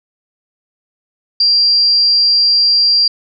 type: tone with amplitude modulation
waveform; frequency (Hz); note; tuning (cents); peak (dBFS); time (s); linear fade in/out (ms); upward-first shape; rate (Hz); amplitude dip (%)
sine; 4740; D8; +15; -6; 1.4-3.08; 5; sine; 200; 40
effects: none